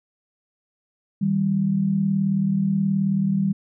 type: tone pair together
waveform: sine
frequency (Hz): 157.28 / 196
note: D#3 / G3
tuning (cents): +19 / 0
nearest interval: major third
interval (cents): 381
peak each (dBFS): -25 / -19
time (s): 1.21-3.53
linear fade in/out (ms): 10
effects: none